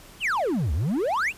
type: exponential two-way sweep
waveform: triangle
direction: down then up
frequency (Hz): 3333 to 66 to 2934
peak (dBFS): -20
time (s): 0.2-1.33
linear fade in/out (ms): 50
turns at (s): 0.73
effects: pink hiss -48 dBFS RMS until 1.37 s + resampled to 32000 Hz